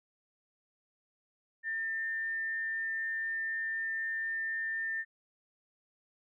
sine tone with frequency modulation, 1801 Hz, A6, 40 cents sharp, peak -32 dBFS, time 1.63-5.05 s, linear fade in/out 50 ms, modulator 144 Hz, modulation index 0.2, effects none

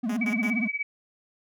triangle tone with vibrato, 228.6 Hz, A#3, 34 cents flat, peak -23 dBFS, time 0.03-0.68 s, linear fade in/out 10 ms, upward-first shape triangle, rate 17 Hz, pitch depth 200 cents each way
5% pulse tone bursts, 207.7 Hz, G#3, in tune, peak -25 dBFS, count 3, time 0.09-0.505 s, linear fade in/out 5 ms, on 79 ms, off 89 ms
sine tone with tremolo, 2282 Hz, C#7, 50 cents sharp, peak -23 dBFS, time 0.21-0.83 s, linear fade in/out 5 ms, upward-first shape triangle, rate 17 Hz, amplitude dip 100%
effects none

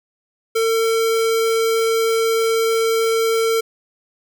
square tone, 451.6 Hz, A4, 45 cents sharp, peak -16 dBFS, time 0.55-3.61 s, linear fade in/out 10 ms, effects none

